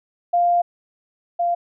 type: tone pair in turn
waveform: sine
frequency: 698.5 / 693.7 Hz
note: F5 / F5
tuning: 0 / -12 cents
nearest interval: unison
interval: 12 cents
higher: first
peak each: -14 / -17 dBFS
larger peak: first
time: 0.33-0.62 / 1.39-1.55 s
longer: first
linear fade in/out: 10 ms
effects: none